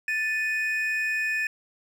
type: tone pair together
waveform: triangle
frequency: 1760 / 2489 Hz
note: A6 / D#7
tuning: 0 / 0 cents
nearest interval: tritone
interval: 600 cents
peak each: -25 / -26 dBFS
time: 0.08-1.47 s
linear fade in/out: 2 ms
effects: none